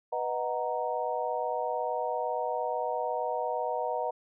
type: chord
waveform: sine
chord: B major seventh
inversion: none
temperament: equal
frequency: 493.9 / 622.3 / 740 / 932.3 Hz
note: B4 / D#5 / F#5 / A#5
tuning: 0 / 0 / 0 / 0 cents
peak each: -34 dBFS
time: 0.12-4.11 s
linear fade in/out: 10 ms
effects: none